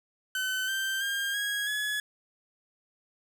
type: tone with pitch steps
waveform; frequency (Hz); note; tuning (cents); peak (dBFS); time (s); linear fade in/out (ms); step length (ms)
30% pulse; 1521 / 1562.9 / 1605.9 / 1650.1 / 1695.5; F#6 / G6 / G6 / G#6 / G#6; +47 / -6 / +41 / -12 / +35; -26; 0.35-2; 2; 330
effects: none